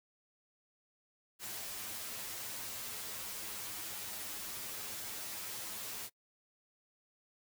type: noise with comb filter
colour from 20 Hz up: white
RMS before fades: -43 dBFS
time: 1.39-6.1 s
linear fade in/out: 50 ms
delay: 9.4 ms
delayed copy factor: +0.85
effects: noise-tail reverb RT60 0.1 s tail -23 dB re dry